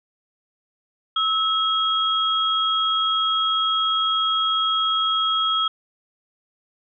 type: tone pair together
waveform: sine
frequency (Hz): 1299 / 3281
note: E6 / G#7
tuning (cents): -26 / -22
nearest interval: octave + major third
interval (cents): 1604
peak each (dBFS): -21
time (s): 1.16-5.68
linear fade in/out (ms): 5
effects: none